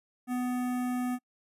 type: tone with notch filter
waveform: square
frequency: 248.8 Hz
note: B3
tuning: 13 cents sharp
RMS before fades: -31 dBFS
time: 0.27-1.19 s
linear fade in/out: 50 ms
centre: 4300 Hz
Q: 0.53
effects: noise-tail reverb RT60 0.1 s tail -26 dB re dry + resampled to 32000 Hz